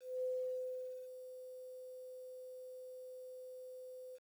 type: tone with ADSR envelope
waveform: sine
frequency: 509 Hz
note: C5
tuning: 48 cents flat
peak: -35 dBFS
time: 0-4.19 s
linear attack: 230 ms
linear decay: 840 ms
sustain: -13 dB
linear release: 40 ms
effects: 11-bit